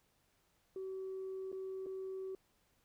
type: tone with dropouts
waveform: sine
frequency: 380.3 Hz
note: F#4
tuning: 48 cents sharp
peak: -39 dBFS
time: 0.76-2.35 s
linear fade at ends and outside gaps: 2 ms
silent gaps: 1.518-1.527 / 1.861-1.866 s
effects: tanh soft clip ceiling -37 dBFS + pink hiss -75 dBFS RMS until 2.84 s